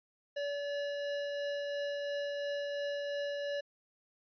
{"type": "tone with tremolo", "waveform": "square", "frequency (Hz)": 573, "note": "D5", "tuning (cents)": -43, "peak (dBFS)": -34, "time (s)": [0.36, 3.61], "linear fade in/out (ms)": 10, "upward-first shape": "triangle", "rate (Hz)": 2.9, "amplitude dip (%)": 25, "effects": ["resampled to 11025 Hz"]}